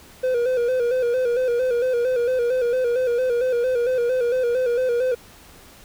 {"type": "tone with vibrato", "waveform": "triangle", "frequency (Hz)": 493.9, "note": "B4", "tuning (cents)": 0, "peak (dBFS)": -16, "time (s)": [0.23, 5.15], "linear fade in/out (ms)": 10, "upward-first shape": "square", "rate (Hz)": 4.4, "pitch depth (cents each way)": 62, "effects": ["pink hiss -47 dBFS RMS until 5.84 s"]}